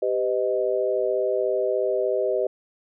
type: chord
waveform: sine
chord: G augmented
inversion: none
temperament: equal with one note detuned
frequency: 392 / 505.7 / 622.3 Hz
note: G4 / B4 / D#5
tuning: 0 / +41 / 0 cents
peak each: -25 dBFS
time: 0.02-2.47 s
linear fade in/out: 5 ms
effects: none